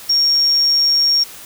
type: tone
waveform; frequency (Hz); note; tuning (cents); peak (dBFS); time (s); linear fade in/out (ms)
sine; 5550; F8; -12; -11; 0.09-1.24; 10
effects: white hiss -36 dBFS RMS until 1.45 s